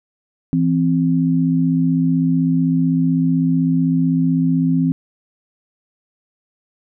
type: tone pair together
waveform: sine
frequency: 165.86 / 261.7 Hz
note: E3 / C4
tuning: +11 / 0 cents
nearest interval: minor sixth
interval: 789 cents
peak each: -16 dBFS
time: 0.53-4.92 s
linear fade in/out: 0 ms
effects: none